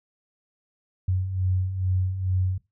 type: beating tone pair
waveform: sine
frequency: 91 / 93.3 Hz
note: F#2 / F#2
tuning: -28 / +15 cents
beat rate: 2.3 Hz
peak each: -30 / -23 dBFS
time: 1.08-2.58 s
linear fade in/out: 5 ms
effects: noise-tail reverb RT60 0.2 s tail -18 dB re dry

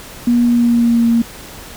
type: tone with pitch glide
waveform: sine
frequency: 239.7 to 232.2 Hz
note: A#3 to A#3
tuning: +48 to -7 cents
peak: -9 dBFS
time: 0.27-1.22 s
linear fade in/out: 5 ms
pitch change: -55 cents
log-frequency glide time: 0.45-1.08 s
effects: pink hiss -34 dBFS RMS until 1.76 s

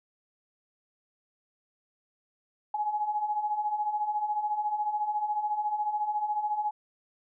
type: beating tone pair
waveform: sine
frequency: 830.6 / 844.6 Hz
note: G#5 / G#5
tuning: 0 / +29 cents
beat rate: 14 Hz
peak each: -34 / -28 dBFS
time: 2.74-6.71 s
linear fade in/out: 5 ms
effects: none

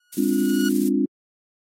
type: tone with exponential growth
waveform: sawtooth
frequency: 1455 Hz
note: F#6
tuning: 29 cents flat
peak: -23 dBFS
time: 0-0.69 s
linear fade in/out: 5 ms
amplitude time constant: 150 ms
type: noise with tremolo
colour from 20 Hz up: violet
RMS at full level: -30 dBFS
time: 0.12-0.89 s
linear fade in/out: 10 ms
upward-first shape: sine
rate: 19 Hz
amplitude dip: 40%
type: chord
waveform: sine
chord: D half-diminished seventh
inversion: second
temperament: equal with one note detuned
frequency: 204.4 / 261.6 / 293.7 / 349.2 Hz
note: Ab3 / C4 / D4 / F4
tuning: -27 / 0 / 0 / 0 cents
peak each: -24 / -22 / -22 / -26 dBFS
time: 0.17-1.06 s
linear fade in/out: 10 ms
effects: low-pass 12000 Hz 12 dB/octave + AAC 48 kbps

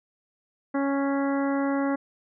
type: harmonic tone with a mistuned harmonic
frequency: 277.2 Hz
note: C#4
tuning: in tune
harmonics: 1 / 2 / 3 / 4 / 5 / 6 / 7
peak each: -24 / -30 / -34 / -36 / -38 / -40 / -41 dBFS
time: 0.74-1.96 s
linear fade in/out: 10 ms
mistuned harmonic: 7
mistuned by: +20 cents
effects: none

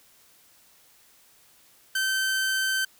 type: tone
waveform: sawtooth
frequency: 1545 Hz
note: G6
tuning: 26 cents flat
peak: -20 dBFS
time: 1.95-2.85 s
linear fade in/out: 5 ms
effects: white hiss -58 dBFS RMS until 2.99 s

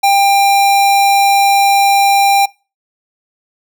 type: tone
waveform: square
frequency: 795 Hz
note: G5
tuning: 24 cents sharp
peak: -8 dBFS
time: 0.03-2.46 s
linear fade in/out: 10 ms
effects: noise-tail reverb RT60 0.3 s tail -23 dB re dry

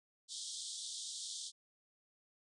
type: band-pass noise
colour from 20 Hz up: pink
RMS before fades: -45 dBFS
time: 0.28-1.52 s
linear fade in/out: 50 ms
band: 3300 to 9300 Hz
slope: 96 dB/octave
effects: none

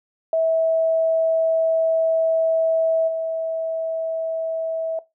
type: tone with level steps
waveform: sine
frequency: 650 Hz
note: E5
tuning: 24 cents flat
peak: -16 / -22 dBFS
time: 0.33-4.99 s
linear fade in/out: 2 ms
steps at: 3.07 s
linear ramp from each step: 20 ms
effects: noise-tail reverb RT60 0.2 s tail -17 dB re dry

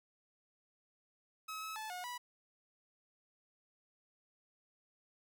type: tone with pitch steps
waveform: sawtooth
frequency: 1282 / 1292 / 869 / 723 / 980 Hz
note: E6 / E6 / A5 / F#5 / B5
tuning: -49 / -35 / -22 / -40 / -14 cents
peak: -38 dBFS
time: 1.48-2.18 s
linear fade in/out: 10 ms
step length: 140 ms
effects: none

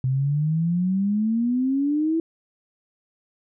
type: exponential sweep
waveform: sine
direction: up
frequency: 127.7 to 331.7 Hz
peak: -19 dBFS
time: 0.04-2.2 s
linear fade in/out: 2 ms
effects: none

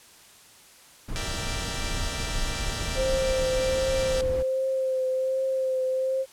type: noise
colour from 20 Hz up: brown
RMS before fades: -31 dBFS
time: 1.08-4.43 s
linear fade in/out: 10 ms
type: chord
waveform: 5% pulse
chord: E half-diminished seventh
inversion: second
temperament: equal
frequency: 466.2 / 587.3 / 659.3 / 784 Hz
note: Bb4 / D5 / E5 / G5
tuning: 0 / 0 / 0 / 0 cents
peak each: -26 dBFS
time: 1.16-4.21 s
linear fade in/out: 0 ms
type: tone with vibrato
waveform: sine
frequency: 523.3 Hz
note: C5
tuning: in tune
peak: -23 dBFS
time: 2.95-6.26 s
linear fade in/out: 50 ms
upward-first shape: triangle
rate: 1.3 Hz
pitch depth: 23 cents each way
effects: white hiss -52 dBFS RMS until 6.32 s + low-pass 11000 Hz 12 dB/octave

